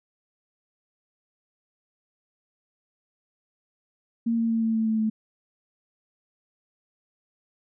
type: tone with pitch steps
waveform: sine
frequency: 230.7 / 228.6 / 226.5 / 224.4 / 222.3 / 220.3 / 218.3 Hz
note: A#3 / A#3 / A#3 / A3 / A3 / A3 / A3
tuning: -18 / -34 / -50 / +34 / +18 / +2 / -13 cents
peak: -21 dBFS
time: 4.26-5.1 s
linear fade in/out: 10 ms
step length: 120 ms
effects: none